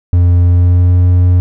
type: tone with pitch glide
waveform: triangle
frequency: 87.9 to 89.44 Hz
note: F2 to F2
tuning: +12 to +42 cents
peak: -3 dBFS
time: 0.13-1.4 s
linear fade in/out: 0 ms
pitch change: +30 cents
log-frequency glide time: 0.44-0.99 s
effects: none